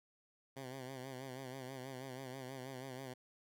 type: tone with vibrato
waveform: 10% pulse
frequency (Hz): 130.81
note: C3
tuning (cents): 0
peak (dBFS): -37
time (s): 0.56-3.14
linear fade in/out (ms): 10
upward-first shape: sine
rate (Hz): 6.2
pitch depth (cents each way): 69
effects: none